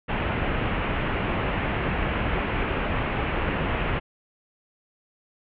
pink low-pass noise, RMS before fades -26 dBFS, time 0.08-4 s, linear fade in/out 20 ms, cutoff 2900 Hz, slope 48 dB/octave, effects none

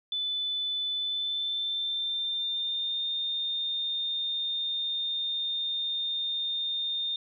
sine tone with pitch glide, 3500 to 3638 Hz, A7 to A#7, -10 to -43 cents, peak -28 dBFS, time 0.12-7.16 s, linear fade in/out 2 ms, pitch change +67 cents, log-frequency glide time 0.94-3.04 s, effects none

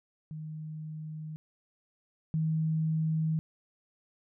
sine tone pair in turn, 155.56 / 158.55 Hz, D#3 / D#3, 0 / +33 cents, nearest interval unison, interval 33 cents, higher second, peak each -37 / -26 dBFS, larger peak second, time 0.31-1.36 / 2.34-3.39 s, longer neither, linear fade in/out 0 ms, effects none

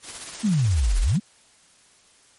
white noise with tremolo, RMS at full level -34 dBFS, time 0.02-1.19 s, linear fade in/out 50 ms, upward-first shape sine, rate 16 Hz, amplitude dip 45%
sine exponential two-way sweep, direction down then up, 233.1 to 37.21 to 233.1 Hz, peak -17 dBFS, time 0.43-1.2 s, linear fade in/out 20 ms, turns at 1 s
effects white hiss -56 dBFS RMS until 2.38 s + MP3 48 kbps

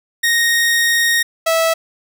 sawtooth tone pair in turn, 1863 / 653.7 Hz, A#6 / E5, -2 / -15 cents, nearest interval octave + tritone, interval 1813 cents, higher first, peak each -9 dBFS, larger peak neither, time 0.23-1.23 / 1.46-1.74 s, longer first, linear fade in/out 10 ms, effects none

